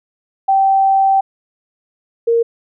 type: tone pair in turn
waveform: sine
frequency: 777 / 464.1 Hz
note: G5 / A#4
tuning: -16 / -8 cents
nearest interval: major sixth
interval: 892 cents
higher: first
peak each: -9 / -10 dBFS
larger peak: first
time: 0.48-1.21 / 2.27-2.43 s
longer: first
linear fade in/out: 10 ms
effects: none